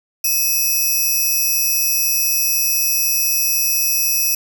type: tone pair together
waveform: 5% pulse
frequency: 2574 / 5778 Hz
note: E7 / F#8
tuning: -42 / -42 cents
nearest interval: octave + major second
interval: 1400 cents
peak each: -11 dBFS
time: 0.24-4.35 s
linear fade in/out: 5 ms
effects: none